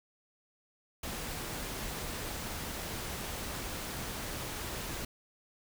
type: noise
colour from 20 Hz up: pink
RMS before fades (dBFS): -39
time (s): 1.03-5.05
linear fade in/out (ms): 5
effects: none